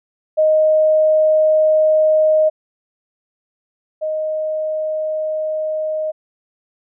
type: tone pair in turn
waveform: sine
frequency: 622.3 / 622.3 Hz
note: D#5 / D#5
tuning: 0 / 0 cents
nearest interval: unison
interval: 0 cents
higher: neither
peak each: -10 / -18 dBFS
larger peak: first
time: 0.37-2.5 / 4.01-6.12 s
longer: first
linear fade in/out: 20 ms
effects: none